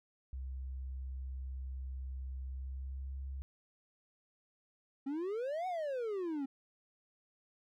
sine tone with pitch glide, 65.41 to 67.33 Hz, C2 to C#2, 0 to -50 cents, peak -39 dBFS, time 0.33-3.42 s, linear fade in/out 0 ms, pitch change +50 cents, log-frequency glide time 2.47-3.19 s
triangle exponential two-way sweep, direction up then down, 263.7 to 757 to 263.7 Hz, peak -33 dBFS, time 5.06-6.46 s, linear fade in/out 10 ms, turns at 5.67 s
effects none

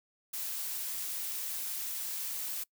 blue noise, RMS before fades -37 dBFS, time 0.33-2.64 s, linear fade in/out 10 ms, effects noise-tail reverb RT60 0.1 s tail -24 dB re dry

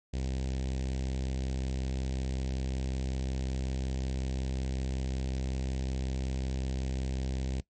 sawtooth tone with notch filter, 65.41 Hz, C2, in tune, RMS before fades -33 dBFS, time 0.13-7.61 s, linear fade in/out 10 ms, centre 1200 Hz, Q 0.57, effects noise-tail reverb RT60 0.1 s tail -19 dB re dry + MP3 32 kbps

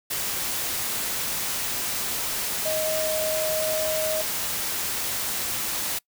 sine tone in noise, 627 Hz, D#5, 13 cents sharp, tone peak -25 dBFS, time 2.65-4.22 s, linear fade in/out 10 ms, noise white, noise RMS -28 dBFS, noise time 0.1-5.99 s, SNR 0 dB, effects noise-tail reverb RT60 0.1 s tail -24 dB re dry

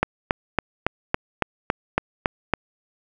click train, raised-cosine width 0.5 ms, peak -3 dBFS, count 10, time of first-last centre 0.03-2.537 s, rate 3.59 Hz, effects none

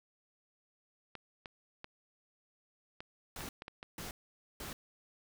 clicks, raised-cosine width 0.3 ms, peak -28 dBFS, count 8, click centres 1.153 / 1.458 / 1.844 / 3.005 / 3.407 / 3.621 / 3.681 / 3.829 s
pink noise bursts, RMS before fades -44 dBFS, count 3, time 3.36-4.73 s, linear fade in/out 2 ms, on 130 ms, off 490 ms
effects none

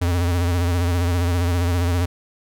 square tone with vibrato, 87.31 Hz, F2, in tune, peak -18 dBFS, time 0.01-2.06 s, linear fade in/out 10 ms, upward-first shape sine, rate 15 Hz, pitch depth 59 cents each way, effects none

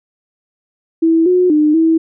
sine tone with pitch steps, 327.1 / 362.6 / 302.7 / 324.5 Hz, E4 / F#4 / D#4 / E4, -13 / -35 / -48 / -27 cents, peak -8 dBFS, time 1.02-1.98 s, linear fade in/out 10 ms, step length 240 ms, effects none

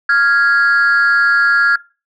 sine tone pair together, 1396.9 / 1659.2 Hz, F6 / G#6, 0 / -2 cents, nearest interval minor third, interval 298 cents, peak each -10 dBFS, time 0.09-1.76 s, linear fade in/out 5 ms, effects noise-tail reverb RT60 0.3 s tail -20 dB re dry + tanh soft clip ceiling -6 dBFS

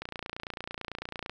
click train, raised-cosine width 0.3 ms, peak -20 dBFS, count 38, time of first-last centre 0.02-1.296 s, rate 29 Hz, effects none

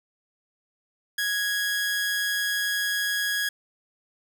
sawtooth tone with amplitude modulation, 1661.2 Hz, G#6, in tune, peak -19 dBFS, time 1.18-3.49 s, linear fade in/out 5 ms, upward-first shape sine, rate 189 Hz, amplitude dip 35%, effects none

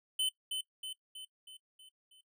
square tone with echo, 3044 Hz, F#7, 48 cents sharp, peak -30 dBFS, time 0.19-0.29 s, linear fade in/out 5 ms, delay 320 ms, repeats 6, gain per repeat -5 dB, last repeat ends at 2.21 s, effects noise-tail reverb RT60 0.1 s tail -18 dB re dry

